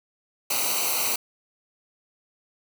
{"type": "noise with comb filter", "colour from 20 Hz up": "white", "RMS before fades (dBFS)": -25, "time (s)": [0.5, 1.16], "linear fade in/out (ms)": 5, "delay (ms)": 0.58, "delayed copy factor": -0.9, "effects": []}